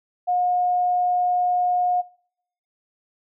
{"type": "tone", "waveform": "sine", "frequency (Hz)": 719, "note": "F#5", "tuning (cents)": -50, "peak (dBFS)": -18, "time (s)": [0.27, 2.02], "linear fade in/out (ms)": 20, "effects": ["noise-tail reverb RT60 0.7 s tail -24 dB re dry"]}